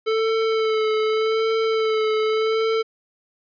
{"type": "tone with vibrato", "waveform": "square", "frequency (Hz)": 440, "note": "A4", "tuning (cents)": 0, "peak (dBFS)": -19, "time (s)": [0.06, 2.83], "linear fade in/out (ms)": 20, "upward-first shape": "sine", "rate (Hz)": 0.84, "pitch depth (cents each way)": 25, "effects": ["resampled to 11025 Hz"]}